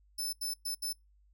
20% pulse tone bursts at uneven times, 5274 Hz, E8, in tune, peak -28 dBFS, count 4, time 0.18-0.33 / 0.41-0.54 / 0.65-0.75 / 0.82-0.93 s, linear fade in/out 10 ms, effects noise-tail reverb RT60 0.2 s tail -26 dB re dry + added 50 Hz sine -62 dBFS peak until 1.33 s

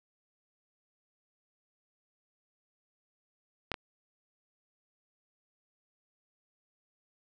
clicks, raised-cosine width 0.3 ms, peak -15 / -20 dBFS, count 2, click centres 3.717 / 3.742 s, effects none

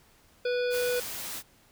harmonic tone, 491.8 Hz, B4, 7 cents flat, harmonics 1 / 3 / 5 / 7 / 9 / 10, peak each -26 / -36 / -40 / -43 / -45 / -46 dBFS, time 0.45-1 s, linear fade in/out 5 ms
white noise, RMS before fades -37 dBFS, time 0.7-1.43 s, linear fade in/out 50 ms
effects pink hiss -61 dBFS RMS until 1.71 s

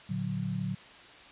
sine chord, Bb augmented, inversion none, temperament equal with one note detuned, 114.67 / 146.83 / 185 Hz, Bb2 / D3 / F#3, -28 / 0 / 0 cents, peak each -36 / -35 / -33 dBFS, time 0.09-0.75 s, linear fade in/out 10 ms, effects white hiss -51 dBFS RMS until 1.31 s + resampled to 8000 Hz

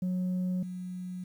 sine tone pair in turn, 182.7 / 181.75 Hz, F#3 / F#3, -22 / -31 cents, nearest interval unison, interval 9 cents, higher first, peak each -25 / -35 dBFS, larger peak first, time 0.02-0.63 / 0.63-1.24 s, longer neither, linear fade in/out 5 ms, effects tanh soft clip ceiling -27 dBFS + 10-bit

